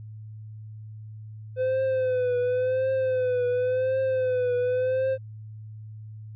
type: tone with vibrato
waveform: triangle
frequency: 509 Hz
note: C5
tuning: 48 cents flat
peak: -20 dBFS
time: 1.56-5.18 s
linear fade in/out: 50 ms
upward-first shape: triangle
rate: 0.92 Hz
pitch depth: 68 cents each way
effects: added 108 Hz sine -38 dBFS peak until 6.35 s + resampled to 8000 Hz